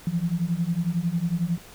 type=beating tone pair; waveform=sine; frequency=164.81 / 175.81 Hz; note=E3 / F3; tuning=0 / +12 cents; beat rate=11 Hz; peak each=-26 / -25 dBFS; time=0.07-1.58 s; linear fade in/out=2 ms; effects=pink hiss -47 dBFS RMS until 1.74 s